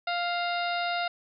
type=harmonic tone with a mistuned harmonic; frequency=698.5 Hz; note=F5; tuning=in tune; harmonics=1 / 2 / 3 / 4 / 5 / 6 / 7; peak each=-29 / -33 / -37 / -38 / -38 / -43 / -44 dBFS; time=0.07-1.08 s; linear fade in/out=5 ms; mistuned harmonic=5; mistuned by=+100 cents; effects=none